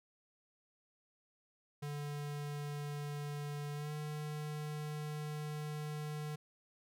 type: tone with pitch glide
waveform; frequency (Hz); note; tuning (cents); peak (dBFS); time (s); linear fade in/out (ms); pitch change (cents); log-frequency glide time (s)
square; 145.9 to 150.7; D3 to D3; -11 to +45; -40; 1.82-6.36; 10; +56; 3.74-3.92
effects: none